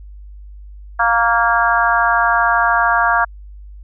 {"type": "harmonic tone with a mistuned harmonic", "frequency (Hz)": 233.1, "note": "A#3", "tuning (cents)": 0, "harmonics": [3, 4, 5, 6, 7], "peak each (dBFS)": [-18, -18, -18, -18, -18], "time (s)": [0.99, 3.25], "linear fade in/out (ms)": 10, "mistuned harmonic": 5, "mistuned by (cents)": -21, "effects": ["added 50 Hz sine -33 dBFS peak until 3.83 s"]}